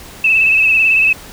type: tone with vibrato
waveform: sine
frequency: 2610 Hz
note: E7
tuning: 18 cents flat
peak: -8 dBFS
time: 0.24-1.13 s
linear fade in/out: 5 ms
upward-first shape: sine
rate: 18 Hz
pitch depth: 47 cents each way
effects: pink hiss -35 dBFS RMS until 1.32 s